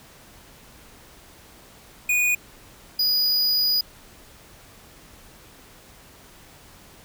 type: tone pair in turn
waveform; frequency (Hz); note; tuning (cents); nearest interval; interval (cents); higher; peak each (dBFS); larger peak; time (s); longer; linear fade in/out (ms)
square; 2463 / 4926; D#7 / D#8; -18 / -18; octave; 1200; second; -19; neither; 2.09-2.35 / 2.99-3.81; second; 5
effects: pink hiss -49 dBFS RMS until 7.04 s